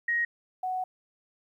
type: tone pair in turn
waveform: sine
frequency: 1881 / 742 Hz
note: A#6 / F#5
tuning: +15 / +5 cents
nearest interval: octave + major third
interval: 1610 cents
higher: first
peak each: -24 / -28 dBFS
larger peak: first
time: 0.08-0.25 / 0.63-0.84 s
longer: second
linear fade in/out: 5 ms
effects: 11-bit